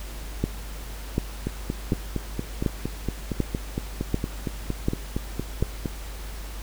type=two click trains; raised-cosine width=3 ms; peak=-13 / -9 dBFS; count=20 / 8; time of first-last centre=1.47-5.858 / 0.44-5.625 s; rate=4.33 / 1.35 Hz; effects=added 50 Hz sine -34 dBFS peak until 6.62 s + pink hiss -42 dBFS RMS until 6.62 s